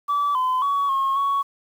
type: tone with pitch steps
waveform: sine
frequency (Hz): 1153 / 1021 / 1126 / 1082 / 1115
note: D6 / C6 / C#6 / C#6 / C#6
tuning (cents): -32 / -43 / +27 / -42 / +10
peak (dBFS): -17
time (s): 0.08-1.43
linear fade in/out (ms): 20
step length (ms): 270
effects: tanh soft clip ceiling -16 dBFS + 8-bit